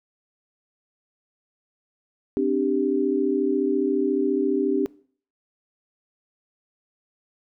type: chord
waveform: sine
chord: C suspended second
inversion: none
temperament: equal with one note detuned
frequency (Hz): 261.6 / 296 / 392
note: C4 / D4 / G4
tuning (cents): 0 / +14 / 0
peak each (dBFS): -25 / -24 / -23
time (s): 2.37-4.86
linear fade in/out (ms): 0
effects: noise-tail reverb RT60 0.5 s tail -22 dB re dry